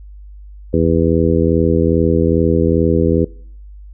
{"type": "harmonic tone", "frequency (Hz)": 82.41, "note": "E2", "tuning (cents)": 0, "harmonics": [1, 2, 3, 4, 5, 6], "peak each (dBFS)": [-18, -18, -18, -18, -18, -18], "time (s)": [0.73, 3.25], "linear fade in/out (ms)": 10, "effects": ["noise-tail reverb RT60 0.6 s tail -23 dB re dry", "added 50 Hz sine -33 dBFS peak until 3.93 s"]}